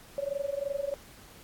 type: tone with amplitude modulation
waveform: sine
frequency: 561 Hz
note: C#5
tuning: 21 cents sharp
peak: -26 dBFS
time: 0.18-0.94 s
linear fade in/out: 0 ms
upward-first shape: sine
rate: 23 Hz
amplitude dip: 90%
effects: pink hiss -53 dBFS RMS until 1.43 s + AAC 64 kbps